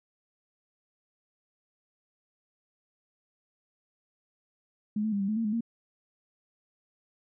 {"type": "tone with pitch steps", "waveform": "sine", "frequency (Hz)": [210.8, 218.2, 201.1, 196, 214.9, 227.8, 210.4, 230.9], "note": ["G#3", "A3", "G3", "G3", "A3", "A#3", "G#3", "A#3"], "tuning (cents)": [26, -14, 44, 0, -41, -40, 23, -16], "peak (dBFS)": -26, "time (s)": [4.96, 5.608], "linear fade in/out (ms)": 5, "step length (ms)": 81, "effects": []}